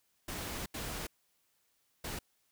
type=noise bursts at uneven times; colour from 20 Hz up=pink; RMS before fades=-40 dBFS; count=3; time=0.28-0.66 / 0.74-1.07 / 2.04-2.19 s; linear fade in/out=5 ms; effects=white hiss -75 dBFS RMS until 2.51 s